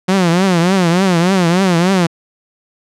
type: tone with vibrato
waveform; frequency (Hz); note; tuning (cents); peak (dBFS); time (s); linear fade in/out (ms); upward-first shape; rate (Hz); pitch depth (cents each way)
sawtooth; 180; F#3; -47; -6; 0.08-2.07; 10; triangle; 3.4; 170
effects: low-pass 8000 Hz 12 dB/octave